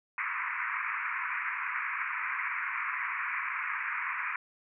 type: band-pass noise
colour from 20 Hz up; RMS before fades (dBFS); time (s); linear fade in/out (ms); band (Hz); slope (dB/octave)
white; -34; 0.18-4.36; 2; 980 to 2400; 96
effects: none